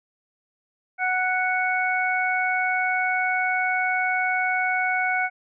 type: harmonic tone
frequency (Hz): 740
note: F#5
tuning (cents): 0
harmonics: 1 / 2 / 3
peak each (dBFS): -25 / -25 / -25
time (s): 0.98-5.3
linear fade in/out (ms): 50
effects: none